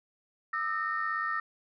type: tone cluster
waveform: sine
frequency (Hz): 1211 / 1308 / 1832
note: D#6 / E6 / A#6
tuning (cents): -47 / -14 / -31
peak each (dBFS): -35 / -32 / -32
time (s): 0.53-1.4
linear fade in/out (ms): 5
effects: tanh soft clip ceiling -21 dBFS